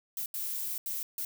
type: noise bursts at uneven times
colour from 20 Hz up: violet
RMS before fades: -35 dBFS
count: 4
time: 0.17-0.26 / 0.34-0.78 / 0.86-1.03 / 1.18-1.25 s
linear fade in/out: 2 ms
effects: none